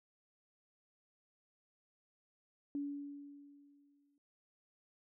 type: tone with exponential decay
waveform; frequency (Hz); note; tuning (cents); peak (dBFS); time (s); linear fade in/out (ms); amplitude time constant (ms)
sine; 285.2; C#4; +49; -35; 2.75-4.18; 1; 310
effects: none